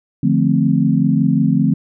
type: chord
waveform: sine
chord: D minor seventh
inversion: none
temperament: equal with one note detuned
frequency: 149.23 / 174.61 / 220 / 261.6 Hz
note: D3 / F3 / A3 / C4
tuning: +28 / 0 / 0 / 0 cents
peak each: -17 dBFS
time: 0.23-1.74 s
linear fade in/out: 5 ms
effects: none